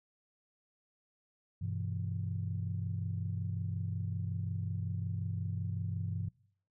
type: chord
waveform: sine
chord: E minor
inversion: first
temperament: equal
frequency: 98 / 123.47 / 164.81 Hz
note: G2 / B2 / E3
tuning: 0 / 0 / 0 cents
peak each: -35 / -40 / -40 dBFS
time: 1.61-6.29 s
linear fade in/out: 10 ms
effects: noise-tail reverb RT60 0.6 s tail -23 dB re dry + tanh soft clip ceiling -24 dBFS